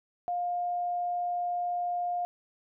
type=tone; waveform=sine; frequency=707 Hz; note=F5; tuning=21 cents sharp; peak=-28 dBFS; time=0.28-2.25 s; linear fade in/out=0 ms; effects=none